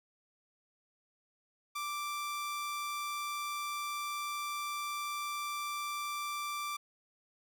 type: tone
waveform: sawtooth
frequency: 1174.7 Hz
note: D6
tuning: in tune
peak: -32 dBFS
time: 1.75-6.77 s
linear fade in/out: 10 ms
effects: none